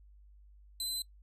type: tone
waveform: 25% pulse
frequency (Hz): 4045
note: B7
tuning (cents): +41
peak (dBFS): -29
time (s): 0.8-1.02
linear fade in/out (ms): 2
effects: noise-tail reverb RT60 0.1 s tail -21 dB re dry + added 50 Hz sine -55 dBFS peak until 1.22 s